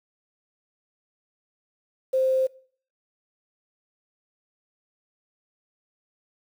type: tone with quantisation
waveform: sine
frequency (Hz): 523.3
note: C5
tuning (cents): 0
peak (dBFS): -19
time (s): 2.13-2.47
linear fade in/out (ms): 10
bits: 8
effects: noise-tail reverb RT60 0.5 s tail -22 dB re dry